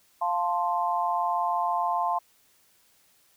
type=chord; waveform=sine; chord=F major; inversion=none; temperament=equal; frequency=698.5 / 880 / 1046.5 Hz; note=F5 / A5 / C6; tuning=0 / 0 / 0 cents; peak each=-28 dBFS; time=0.21-2.19 s; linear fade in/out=10 ms; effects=white hiss -63 dBFS RMS until 3.36 s